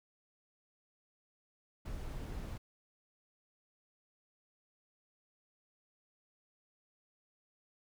brown noise, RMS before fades -42 dBFS, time 1.85-2.58 s, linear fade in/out 10 ms, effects none

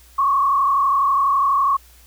sine tone with frequency modulation, 1108.7 Hz, C#6, in tune, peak -14 dBFS, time 0.18-1.77 s, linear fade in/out 10 ms, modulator 32.1 Hz, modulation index 1.3, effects added 60 Hz sine -48 dBFS peak until 2.06 s + white hiss -51 dBFS RMS until 2.06 s

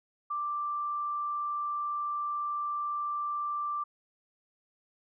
sine tone, 1177 Hz, D6, 3 cents sharp, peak -30 dBFS, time 0.3-3.84 s, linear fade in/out 10 ms, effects none

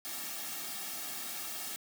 white noise with comb filter, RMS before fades -40 dBFS, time 0.05-1.76 s, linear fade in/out 0 ms, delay 2 ms, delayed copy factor -0.7, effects high-pass 200 Hz 12 dB/octave

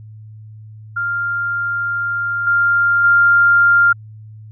sine tone with level steps, 1396.9 Hz, F6, in tune, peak -17 / -11 / -8 dBFS, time 0.96-3.93 s, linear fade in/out 10 ms, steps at 2.47 / 3.04 s, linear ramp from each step 2 ms, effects added 108 Hz sine -34 dBFS peak until 4.51 s

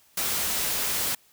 white noise, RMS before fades -27 dBFS, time 0.17-1.15 s, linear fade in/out 5 ms, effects white hiss -60 dBFS RMS until 1.32 s

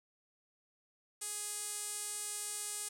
sawtooth tone with band-pass filter, 415.3 Hz, G#4, in tune, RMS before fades -41 dBFS, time 1.21-2.89 s, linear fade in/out 10 ms, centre 8900 Hz, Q 3.2, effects none

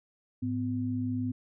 sine tone pair together, 106.1 / 252.5 Hz, G#2 / B3, +38 / +39 cents, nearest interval octave + minor third, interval 1501 cents, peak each -33 / -30 dBFS, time 0.42-1.32 s, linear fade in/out 10 ms, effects none

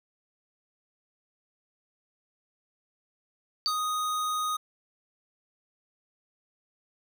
sine tone with exponential decay, 4590 Hz, D8, 40 cents flat, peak -21 dBFS, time 3.66-3.79 s, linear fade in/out 0 ms, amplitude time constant 28 ms
square tone, 1244.5 Hz, D#6, in tune, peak -28 dBFS, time 3.67-4.57 s, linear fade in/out 10 ms
effects none

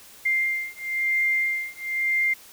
sine beating tone pair, 2101 / 2102 Hz, C7 / C7, +7 / +7 cents, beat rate 1 Hz, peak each -25 dBFS, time 0.25-2.34 s, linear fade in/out 10 ms, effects white hiss -48 dBFS RMS until 2.52 s

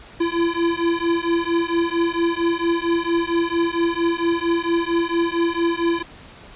square beating tone pair, 335.9 / 340.3 Hz, E4 / F4, +33 / -45 cents, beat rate 4.4 Hz, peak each -22 dBFS, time 0.2-6.03 s, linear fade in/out 10 ms, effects pink hiss -43 dBFS RMS until 6.55 s + resampled to 8000 Hz

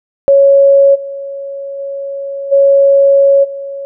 sine tone with level steps, 554.4 Hz, C#5, in tune, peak -3 / -20 / -18 / -4 / -20 dBFS, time 0.28-3.85 s, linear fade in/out 0 ms, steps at 0.94 / 1.78 / 2.51 / 3.43 s, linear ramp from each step 20 ms, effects none

